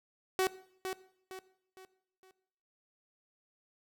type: tone with echo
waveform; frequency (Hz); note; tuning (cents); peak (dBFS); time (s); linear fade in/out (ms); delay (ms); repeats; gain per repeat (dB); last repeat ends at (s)
sawtooth; 376.1; F#4; +28; -23; 0.39-0.47; 0; 460; 4; -8; 2.31
effects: noise-tail reverb RT60 0.7 s tail -18 dB re dry